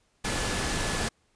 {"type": "tone in noise", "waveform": "sine", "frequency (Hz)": 1720, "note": "A6", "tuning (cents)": -40, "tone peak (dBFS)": -39, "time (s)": [0.24, 1.09], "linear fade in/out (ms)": 10, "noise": "pink", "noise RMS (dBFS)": -29, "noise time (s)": [0.24, 1.09], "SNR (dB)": -13, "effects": ["pink hiss -69 dBFS RMS until 1.35 s", "resampled to 22050 Hz"]}